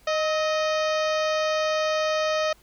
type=harmonic tone with a mistuned harmonic; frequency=620 Hz; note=D#5; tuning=6 cents flat; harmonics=1 / 2 / 3 / 4 / 5 / 6 / 7 / 8 / 9 / 10; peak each=-23 / -29 / -33 / -35 / -37 / -39 / -40 / -41 / -42 / -43 dBFS; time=0.07-2.53 s; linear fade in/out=5 ms; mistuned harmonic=2; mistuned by=+47 cents; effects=added 50 Hz sine -58 dBFS peak until 2.62 s + pink hiss -58 dBFS RMS until 2.62 s